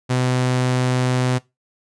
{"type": "tone", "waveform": "sawtooth", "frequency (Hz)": 126.7, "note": "B2", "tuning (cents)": 45, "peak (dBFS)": -13, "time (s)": [0.09, 1.39], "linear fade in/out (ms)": 20, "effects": ["noise-tail reverb RT60 0.2 s tail -19 dB re dry", "resampled to 22050 Hz"]}